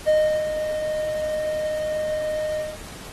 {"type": "tone with ADSR envelope", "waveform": "triangle", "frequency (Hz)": 616, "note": "D#5", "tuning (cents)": -17, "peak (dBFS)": -12, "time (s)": [0.06, 2.78], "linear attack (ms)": 26, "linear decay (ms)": 370, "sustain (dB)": -9, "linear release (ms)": 200, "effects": ["pink hiss -40 dBFS RMS until 3.12 s", "AAC 32 kbps"]}